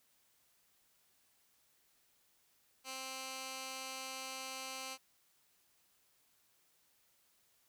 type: tone with band-pass filter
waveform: 15% pulse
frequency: 262.8 Hz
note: C4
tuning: 8 cents sharp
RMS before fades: -45 dBFS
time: 2.84-4.98 s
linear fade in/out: 50 ms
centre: 5600 Hz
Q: 0.56
effects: white hiss -73 dBFS RMS until 7.68 s